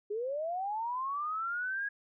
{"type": "linear sweep", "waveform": "sine", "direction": "up", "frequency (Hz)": [400.5, 1663], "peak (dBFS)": -32, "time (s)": [0.1, 1.89], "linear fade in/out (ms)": 10, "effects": []}